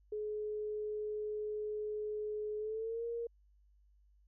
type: tone with pitch glide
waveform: sine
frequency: 423.7 to 467.4 Hz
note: G#4 to A#4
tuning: +35 to +5 cents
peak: -36 dBFS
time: 0.12-3.27 s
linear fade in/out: 5 ms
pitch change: +170 cents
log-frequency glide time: 2.58-3.05 s
effects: added 50 Hz sine -64 dBFS peak until 4.27 s